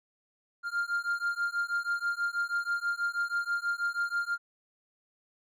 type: beating tone pair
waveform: triangle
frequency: 1396.9 / 1403.1 Hz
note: F6 / F6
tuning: 0 / +8 cents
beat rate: 6.2 Hz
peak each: -30 / -30 dBFS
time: 0.63-4.38 s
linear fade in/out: 50 ms
effects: none